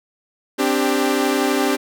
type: chord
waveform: sawtooth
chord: C suspended second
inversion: none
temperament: equal with one note detuned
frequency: 261.6 / 293.7 / 395 Hz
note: C4 / D4 / G4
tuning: 0 / 0 / +13 cents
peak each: -17 dBFS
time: 0.58-1.77 s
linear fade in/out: 20 ms
effects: none